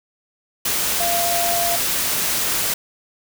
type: tone in noise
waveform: sine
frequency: 690 Hz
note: F5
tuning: 21 cents flat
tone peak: -21 dBFS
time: 1-1.76 s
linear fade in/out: 5 ms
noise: white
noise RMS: -21 dBFS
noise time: 0.65-2.74 s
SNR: -3 dB
effects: none